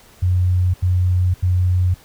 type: tone bursts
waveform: sine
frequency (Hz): 90.6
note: F#2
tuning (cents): -36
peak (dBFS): -13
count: 3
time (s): 0.22-1.944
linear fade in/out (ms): 10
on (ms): 520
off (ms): 82
effects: pink hiss -48 dBFS RMS until 2.04 s